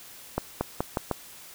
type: accelerating click train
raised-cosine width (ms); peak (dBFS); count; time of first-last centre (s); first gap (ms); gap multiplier
1; -11; 5; 0.38-1.113; 230; 0.85
effects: white hiss -47 dBFS RMS until 1.54 s